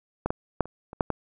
clicks, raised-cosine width 1 ms, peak -12 / -11 / -6 / -27 / -25 / -7 / -11 dBFS, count 7, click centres 0.26 / 0.305 / 0.607 / 0.656 / 0.931 / 1.008 / 1.103 s, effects none

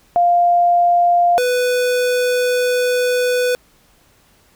sine / square tone pair in turn, 699 / 496 Hz, F5 / B4, +1 / +7 cents, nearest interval tritone, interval 594 cents, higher first, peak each -10 / -15 dBFS, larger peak first, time 0.16-1.38 / 1.38-3.55 s, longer second, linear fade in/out 0 ms, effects pink hiss -54 dBFS RMS until 4.55 s

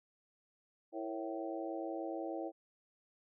harmonic tone with a mistuned harmonic, 110 Hz, A2, in tune, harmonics 3 / 4 / 5 / 6 / 7, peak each -41 / -47 / -44 / -46 / -46 dBFS, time 0.92-2.52 s, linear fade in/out 50 ms, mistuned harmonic 4, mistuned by +90 cents, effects none

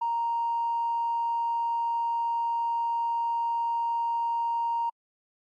triangle tone with tanh clipping, 932.3 Hz, A#5, in tune, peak -25 dBFS, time 0.01-4.9 s, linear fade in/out 10 ms, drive 4 dB, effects AAC 64 kbps

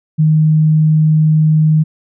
sine tone, 155.56 Hz, D#3, in tune, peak -7 dBFS, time 0.18-1.84 s, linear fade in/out 20 ms, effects none

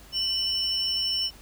triangle tone pair together, 2975 / 5394 Hz, F#7 / E8, +9 / +39 cents, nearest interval minor seventh, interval 1030 cents, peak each -27 / -25 dBFS, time 0.12-1.31 s, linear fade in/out 50 ms, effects added 50 Hz sine -49 dBFS peak until 1.41 s + pink hiss -51 dBFS RMS until 1.41 s

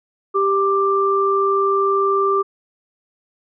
sine tone pair together, 393.6 / 1180.3 Hz, G4 / D6, +7 / +8 cents, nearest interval octave + perfect fifth, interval 1901 cents, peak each -17 dBFS, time 0.34-2.43 s, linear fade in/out 20 ms, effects none

